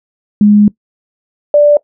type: tone pair in turn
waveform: sine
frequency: 207.6 / 587.2 Hz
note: G#3 / D5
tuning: 0 / 0 cents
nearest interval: octave + tritone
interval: 1800 cents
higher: second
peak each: -3 dBFS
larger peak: neither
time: 0.41-0.68 / 1.54-1.77 s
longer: first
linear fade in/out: 2 ms
effects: noise-tail reverb RT60 0.1 s tail -21 dB re dry

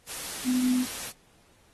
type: tone in noise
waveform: sine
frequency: 252.1 Hz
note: B3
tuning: 36 cents sharp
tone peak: -22 dBFS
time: 0.44-0.86 s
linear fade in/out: 50 ms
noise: white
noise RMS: -36 dBFS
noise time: 0.06-1.13 s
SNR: +11 dB
effects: pink hiss -62 dBFS RMS until 1.73 s + AAC 32 kbps

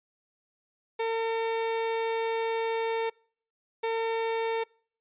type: tone bursts at uneven times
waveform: 30% pulse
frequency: 453.1 Hz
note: A#4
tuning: 49 cents flat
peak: -24 dBFS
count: 2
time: 0.99-3.1 / 3.83-4.64 s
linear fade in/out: 10 ms
effects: noise-tail reverb RT60 0.5 s tail -26 dB re dry + resampled to 8000 Hz

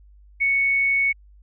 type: tone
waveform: sine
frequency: 2217 Hz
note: C#7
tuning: in tune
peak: -17 dBFS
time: 0.4-1.13 s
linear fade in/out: 20 ms
effects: added 50 Hz sine -47 dBFS peak until 1.42 s

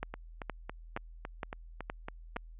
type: two click trains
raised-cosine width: 0.5 ms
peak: -20 / -24 dBFS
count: 6 / 9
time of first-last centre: 0.03-2.366 / 0.14-2.362 s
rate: 2.14 / 3.6 Hz
effects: added 41 Hz sine -47 dBFS peak until 2.59 s + resampled to 8000 Hz

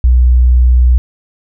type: tone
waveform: sine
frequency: 61.74 Hz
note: B1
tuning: in tune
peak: -4 dBFS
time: 0.04-0.98 s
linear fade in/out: 0 ms
effects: none

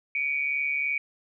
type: tone pair together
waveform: sine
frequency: 2274 / 2417 Hz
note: C#7 / D7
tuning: +44 / +49 cents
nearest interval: minor second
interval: 105 cents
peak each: -26 / -30 dBFS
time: 0.15-0.98 s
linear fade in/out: 2 ms
effects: none

